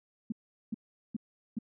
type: tone bursts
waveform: sine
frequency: 222.7 Hz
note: A3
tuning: 21 cents sharp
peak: -30 dBFS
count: 4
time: 0.3-1.588 s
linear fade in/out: 5 ms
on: 22 ms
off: 400 ms
effects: none